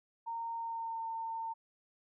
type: tone with pitch glide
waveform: sine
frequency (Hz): 921 to 906.2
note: A#5 to A#5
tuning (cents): -21 to -49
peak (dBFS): -36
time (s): 0.26-1.54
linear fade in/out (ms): 20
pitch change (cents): -28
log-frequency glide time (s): 0.56-1.04
effects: none